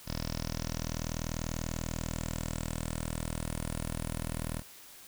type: tone with low-pass filter sweep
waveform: 10% pulse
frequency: 40.28 Hz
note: E1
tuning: 39 cents flat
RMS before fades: -36 dBFS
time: 0.05-4.63 s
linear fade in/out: 50 ms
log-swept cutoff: 5200 to 11000 Hz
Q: 6.2
effects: white hiss -52 dBFS RMS until 5.07 s